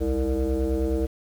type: tone with frequency modulation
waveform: sine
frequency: 193.2 Hz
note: G3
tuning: 25 cents flat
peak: -20 dBFS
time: 0-1.07 s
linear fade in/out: 20 ms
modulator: 132 Hz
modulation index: 2.4
effects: tanh soft clip ceiling -18 dBFS + 8-bit